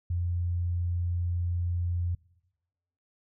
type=tone; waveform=sine; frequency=87.31 Hz; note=F2; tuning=in tune; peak=-26 dBFS; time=0.1-2.15 s; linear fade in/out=5 ms; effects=noise-tail reverb RT60 1.0 s tail -23 dB re dry